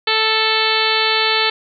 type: harmonic tone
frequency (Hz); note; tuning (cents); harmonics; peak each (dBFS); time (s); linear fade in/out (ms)
440; A4; 0; 1 / 2 / 3 / 4 / 5 / 6 / 7 / 8 / 9 / 10; -23 / -23 / -23 / -23 / -23 / -23 / -23 / -23 / -23 / -23; 0.07-1.5; 5
effects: none